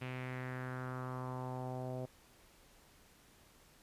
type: tone with low-pass filter sweep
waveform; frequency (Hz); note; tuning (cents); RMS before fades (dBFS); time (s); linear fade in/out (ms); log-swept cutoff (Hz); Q
sawtooth; 127.7; C3; -42; -42; 0.01-2.06; 10; 2600 to 600; 3.2
effects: pink hiss -64 dBFS RMS until 3.82 s + resampled to 32000 Hz